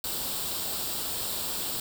white noise with comb filter, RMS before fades -32 dBFS, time 0.04-1.8 s, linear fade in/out 2 ms, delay 0.24 ms, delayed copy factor +0.6, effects none

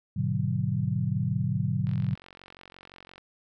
sine chord, G# half-diminished seventh, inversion none, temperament just, 103.83 / 124.59 / 149.51 / 186.89 Hz, G#2 / B2 / D3 / F#3, 0 / +16 / +31 / +18 cents, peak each -31 / -29 / -30 / -31 dBFS, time 0.16-2.15 s, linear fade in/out 10 ms
click train, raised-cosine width 0.3 ms, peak -31 dBFS, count 61, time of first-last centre 1.87-3.18 s, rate 45.8 Hz
effects none

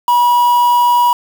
triangle tone with quantisation, 968 Hz, B5, 35 cents flat, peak -6 dBFS, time 0.08-1.13 s, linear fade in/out 2 ms, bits 4, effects none

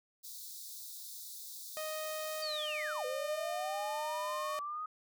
white high-pass noise, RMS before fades -47 dBFS, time 0.23-2.43 s, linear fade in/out 20 ms, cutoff 3600 Hz, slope 96 dB/octave
sawtooth tone with pitch glide, 622.3 to 608.1 Hz, D#5 to D#5, 0 to -40 cents, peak -34 dBFS, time 1.77-4.59 s, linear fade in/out 0 ms, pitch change -40 cents, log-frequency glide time 2.43-2.52 s
sine linear two-way sweep, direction down then up, 4699 to 493.9 to 1262 Hz, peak -37 dBFS, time 2.42-4.86 s, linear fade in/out 5 ms, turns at 3.05 s
effects none

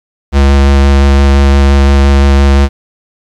square tone with vibrato, 69.3 Hz, C#2, in tune, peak -4 dBFS, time 0.32-2.69 s, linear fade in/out 50 ms, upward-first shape square, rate 5.8 Hz, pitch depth 10 cents each way, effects low-pass 6000 Hz 12 dB/octave + 7-bit

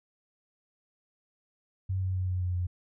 sine tone with pitch steps, 94.5 / 93.41 / 92.34 / 91.28 / 90.23 / 89.2 Hz, F#2 / F#2 / F#2 / F#2 / F#2 / F2, +37 / +17 / -3 / -23 / -43 / +37 cents, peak -27 dBFS, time 1.89-2.67 s, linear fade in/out 10 ms, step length 130 ms, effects none

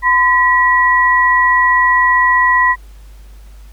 sine tone pair together, 1014.7 / 1930 Hz, B5 / B6, +47 / -40 cents, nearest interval major seventh, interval 1113 cents, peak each -11 dBFS, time 0.02-2.76 s, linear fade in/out 50 ms, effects added 50 Hz sine -34 dBFS peak until 3.72 s + pink hiss -50 dBFS RMS until 3.72 s

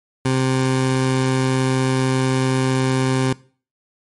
20% pulse tone, 130.81 Hz, C3, in tune, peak -11 dBFS, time 0.25-3.33 s, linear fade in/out 5 ms, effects noise-tail reverb RT60 0.4 s tail -20 dB re dry + MP3 48 kbps

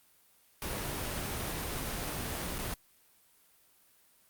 pink noise with dropouts, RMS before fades -36 dBFS, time 0.62-2.74 s, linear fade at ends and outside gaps 1 ms, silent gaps 2.584-2.588 s, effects white hiss -65 dBFS RMS until 4.29 s + Opus 32 kbps

